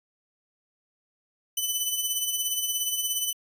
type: tone with tremolo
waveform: 10% pulse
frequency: 3003 Hz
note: F#7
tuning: 25 cents sharp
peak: -15 dBFS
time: 1.57-3.33 s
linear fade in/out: 5 ms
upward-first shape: sine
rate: 17 Hz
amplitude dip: 50%
effects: resampled to 32000 Hz